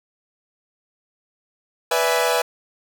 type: chord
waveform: sawtooth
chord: E dominant seventh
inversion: second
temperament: equal with one note detuned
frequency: 493.9 / 583.6 / 659.3 / 830.6 Hz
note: B4 / D5 / E5 / G#5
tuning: 0 / -11 / 0 / 0 cents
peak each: -17 / -22 / -19 / -21 dBFS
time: 1.91-2.42 s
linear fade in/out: 5 ms
effects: 8-bit